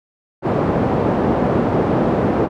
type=band-pass noise; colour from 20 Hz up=pink; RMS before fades=-17 dBFS; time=0.42-2.49 s; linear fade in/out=50 ms; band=150 to 690 Hz; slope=12 dB/octave; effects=none